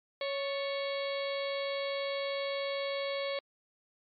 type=harmonic tone with a mistuned harmonic; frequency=554.4 Hz; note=C#5; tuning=in tune; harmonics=1 / 2 / 3 / 4 / 5 / 6 / 7 / 8; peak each=-33 / -43 / -48 / -41 / -50 / -44 / -46 / -46 dBFS; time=0.21-3.39 s; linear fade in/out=2 ms; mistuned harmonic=3; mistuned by=+84 cents; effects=MP3 48 kbps